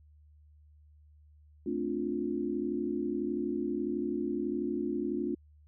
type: chord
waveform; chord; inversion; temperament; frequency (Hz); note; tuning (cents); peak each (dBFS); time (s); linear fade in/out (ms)
sine; D minor seventh; second; equal with one note detuned; 220 / 261.6 / 293.7 / 352.1; A3 / C4 / D4 / F4; 0 / 0 / 0 / +14; -37 / -37 / -35 / -34; 1.66-5.35; 5
effects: added 75 Hz sine -56 dBFS peak until 5.67 s